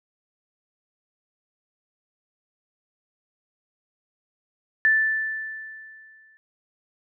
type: tone with exponential decay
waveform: sine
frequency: 1760 Hz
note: A6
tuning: in tune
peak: -14 dBFS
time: 4.85-6.37 s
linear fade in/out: 0 ms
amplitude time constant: 330 ms
effects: none